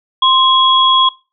sine tone pair together, 1047 / 3324 Hz, C6 / G#7, +1 / +1 cents, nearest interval octave + minor sixth, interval 2000 cents, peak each -10 dBFS, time 0.22-1.09 s, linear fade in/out 5 ms, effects noise-tail reverb RT60 0.3 s tail -21 dB re dry

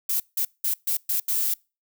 violet noise bursts at uneven times, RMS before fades -24 dBFS, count 6, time 0.09-0.2 / 0.37-0.45 / 0.64-0.74 / 0.87-0.97 / 1.09-1.2 / 1.28-1.54 s, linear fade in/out 5 ms, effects noise-tail reverb RT60 0.3 s tail -26 dB re dry

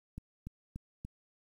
click train, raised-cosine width 5 ms, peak -29 dBFS, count 4, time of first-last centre 0.18-1.05 s, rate 3.45 Hz, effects 10-bit

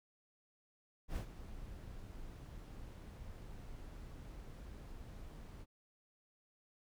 brown noise with ADSR envelope, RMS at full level -37 dBFS, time 1.08-5.66 s, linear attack 82 ms, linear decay 93 ms, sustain -13 dB, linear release 45 ms, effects none

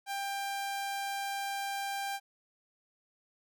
sawtooth tone, 793 Hz, G5, 20 cents sharp, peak -30 dBFS, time 0.06-2.2 s, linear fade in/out 50 ms, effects none

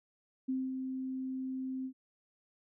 sine tone with ADSR envelope, 261.1 Hz, C4, 3 cents flat, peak -30 dBFS, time 0.48-1.93 s, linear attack 13 ms, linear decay 220 ms, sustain -5 dB, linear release 77 ms, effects none

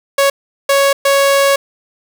sawtooth tone bursts at uneven times, 555 Hz, C#5, 2 cents sharp, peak -5 dBFS, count 3, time 0.18-0.3 / 0.69-0.93 / 1.05-1.56 s, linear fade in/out 5 ms, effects none

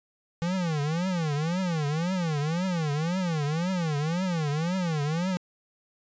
square tone with vibrato, 164.81 Hz, E3, in tune, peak -26 dBFS, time 0.42-5.37 s, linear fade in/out 0 ms, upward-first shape triangle, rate 1.9 Hz, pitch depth 270 cents each way, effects resampled to 16000 Hz

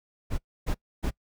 brown noise bursts, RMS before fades -27 dBFS, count 3, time 0.3-1.109 s, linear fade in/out 20 ms, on 83 ms, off 280 ms, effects noise-tail reverb RT60 0.1 s tail -23 dB re dry

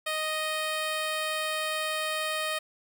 10% pulse tone, 622.3 Hz, D#5, in tune, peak -20 dBFS, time 0.06-2.59 s, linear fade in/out 10 ms, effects none

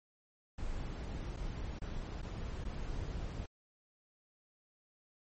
brown noise with dropouts, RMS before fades -40 dBFS, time 0.58-3.46 s, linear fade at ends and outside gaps 5 ms, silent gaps 1.364-1.37 / 1.789-1.816 / 2.218-2.227 / 2.64-2.65 s, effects MP3 32 kbps

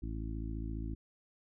harmonic tone, 54.7 Hz, A1, 9 cents flat, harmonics 1 / 2 / 3 / 4 / 5 / 6, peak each -38 / -43 / -50 / -48 / -46 / -48 dBFS, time 0.02-0.95 s, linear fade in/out 10 ms, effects none

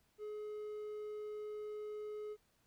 triangle tone, 422.8 Hz, G#4, 31 cents sharp, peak -40 dBFS, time 0.18-2.37 s, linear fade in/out 50 ms, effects pink hiss -75 dBFS RMS until 2.66 s

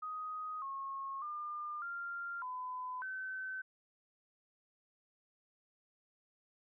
sine tone with pitch steps, 1251 / 1088 / 1203 / 1391 / 1008 / 1529 Hz, D#6 / C#6 / D6 / F6 / B5 / G6, +9 / -33 / +41 / -7 / +35 / -44 cents, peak -39 dBFS, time 0.02-3.62 s, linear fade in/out 10 ms, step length 600 ms, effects none

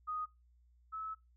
sine tone pair in turn, 1244.5 / 1299.1 Hz, D#6 / E6, 0 / -26 cents, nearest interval minor second, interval 74 cents, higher second, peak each -36 / -39 dBFS, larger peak first, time 0.07-0.26 / 0.92-1.15 s, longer second, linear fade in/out 20 ms, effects noise-tail reverb RT60 0.2 s tail -19 dB re dry + added 60 Hz sine -64 dBFS peak until 1.36 s

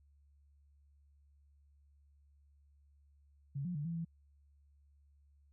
sine tone with pitch steps, 139.2 / 177.6 / 146.5 / 167.7 / 166.1 Hz, C#3 / F3 / D3 / E3 / E3, +8 / +29 / -4 / +30 / +13 cents, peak -36 dBFS, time 3.55-4.05 s, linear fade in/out 10 ms, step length 100 ms, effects added 71 Hz sine -64 dBFS peak until 5.52 s

